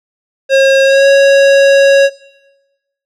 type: tone with pitch glide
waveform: square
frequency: 540 to 552.6 Hz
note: C#5 to C#5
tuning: -45 to -6 cents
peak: -5 dBFS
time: 0.49-2.1 s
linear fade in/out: 50 ms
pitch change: +39 cents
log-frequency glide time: 0.84-1.07 s
effects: noise-tail reverb RT60 1.0 s tail -19 dB re dry + low-pass 5000 Hz 12 dB/octave